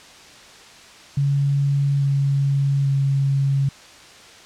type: tone with pitch steps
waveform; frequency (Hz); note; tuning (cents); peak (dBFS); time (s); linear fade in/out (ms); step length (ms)
sine; 140.5 / 139.13 / 137.77; C#3 / C#3 / C#3; +24 / +7 / -10; -16; 1.17-3.69; 5; 840
effects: white hiss -44 dBFS RMS until 4.45 s + low-pass 6000 Hz 12 dB/octave